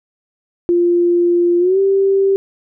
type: tone with pitch glide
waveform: sine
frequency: 348 to 390.6 Hz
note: F4 to G4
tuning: -6 to -6 cents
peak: -10 dBFS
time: 0.69-2.36 s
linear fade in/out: 0 ms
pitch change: +200 cents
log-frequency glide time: 1.59-1.79 s
effects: none